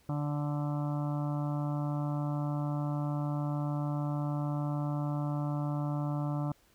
harmonic tone, 146.6 Hz, D3, 3 cents flat, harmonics 1 / 2 / 4 / 5 / 6 / 7 / 8 / 9, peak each -31 / -37 / -43 / -45 / -47 / -48 / -49 / -50 dBFS, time 0.09-6.52 s, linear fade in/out 2 ms, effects pink hiss -66 dBFS RMS until 6.74 s

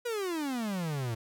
45% pulse exponential sweep, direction down, 493.9 to 110 Hz, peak -31 dBFS, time 0.05-1.15 s, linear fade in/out 10 ms, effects none

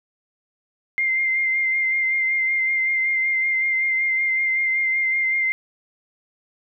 sine tone with vibrato, 2097 Hz, C7, 3 cents sharp, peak -18 dBFS, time 0.98-5.52 s, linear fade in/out 0 ms, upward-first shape sine, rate 5.3 Hz, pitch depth 23 cents each way, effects none

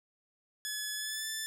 10% pulse tone with pitch glide, 1708 to 1757 Hz, G#6 to A6, +48 to -3 cents, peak -26 dBFS, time 0.65-1.46 s, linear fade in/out 0 ms, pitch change +49 cents, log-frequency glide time 0.96-1.28 s, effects none

